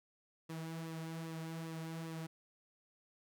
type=tone with flanger; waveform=sawtooth; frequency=162.6 Hz; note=E3; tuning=23 cents flat; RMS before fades=-44 dBFS; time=0.49-2.27 s; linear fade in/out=10 ms; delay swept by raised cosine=1.3 to 4.6 ms; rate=2.5 Hz; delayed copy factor=-0.55; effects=none